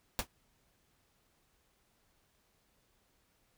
pink noise with exponential decay, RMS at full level -28 dBFS, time 0.19-0.27 s, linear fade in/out 0 ms, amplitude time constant 16 ms, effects pink hiss -73 dBFS RMS until 3.57 s

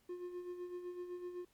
triangle tone with tremolo, 356.3 Hz, F4, 35 cents sharp, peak -38 dBFS, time 0.09-1.45 s, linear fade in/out 5 ms, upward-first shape sine, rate 7.9 Hz, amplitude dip 55%, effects pink hiss -73 dBFS RMS until 1.53 s + MP3 96 kbps

